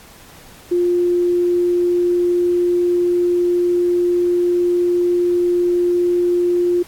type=tone; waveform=sine; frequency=352.1 Hz; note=F4; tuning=14 cents sharp; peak=-13 dBFS; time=0.71-6.83 s; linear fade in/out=10 ms; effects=pink hiss -43 dBFS RMS until 6.87 s + AAC 64 kbps